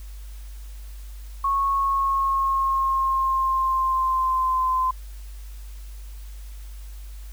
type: tone with pitch glide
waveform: sine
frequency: 1100 to 1032.3 Hz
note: C#6 to C6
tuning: -14 to -24 cents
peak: -19 dBFS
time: 1.44-4.91 s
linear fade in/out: 5 ms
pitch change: -110 cents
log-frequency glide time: 1.71-4.67 s
effects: added 50 Hz sine -35 dBFS peak until 7.32 s + white hiss -52 dBFS RMS until 7.32 s